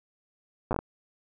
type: slowing click train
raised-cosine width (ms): 1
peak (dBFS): -14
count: 6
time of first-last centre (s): 0.71-0.79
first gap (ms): 8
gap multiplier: 1.35
effects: none